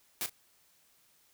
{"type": "noise with echo", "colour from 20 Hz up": "white", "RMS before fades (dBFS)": -34, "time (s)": [0.21, 0.26], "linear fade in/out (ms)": 0, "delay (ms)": 35, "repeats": 1, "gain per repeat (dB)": -13, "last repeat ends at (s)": 0.295, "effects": ["white hiss -67 dBFS RMS until 1.33 s"]}